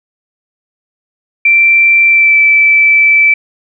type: tone with pitch glide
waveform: sine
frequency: 2349 to 2319 Hz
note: D7 to D7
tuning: 0 to -22 cents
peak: -4 dBFS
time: 1.45-3.34 s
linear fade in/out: 5 ms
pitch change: -22 cents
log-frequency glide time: 2.07-2.38 s
effects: none